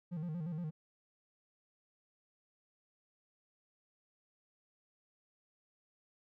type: tone with vibrato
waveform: triangle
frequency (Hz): 164.81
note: E3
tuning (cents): 0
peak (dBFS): -35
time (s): 0.11-0.71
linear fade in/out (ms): 20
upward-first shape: square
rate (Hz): 8.5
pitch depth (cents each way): 110
effects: none